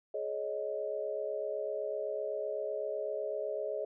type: chord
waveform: sine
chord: Ab suspended fourth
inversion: none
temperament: equal with one note detuned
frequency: 421.8 / 554.4 / 622.3 Hz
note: Ab4 / Db5 / Eb5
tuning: +27 / 0 / 0 cents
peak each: -38 / -38 / -37 dBFS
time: 0.14-3.85 s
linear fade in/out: 5 ms
effects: none